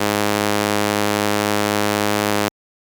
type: tone with high-pass filter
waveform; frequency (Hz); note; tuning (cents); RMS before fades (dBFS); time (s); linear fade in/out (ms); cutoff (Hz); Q
sawtooth; 103.83; G#2; 0; -19; 0-2.49; 10; 290; 0.63
effects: Opus 48 kbps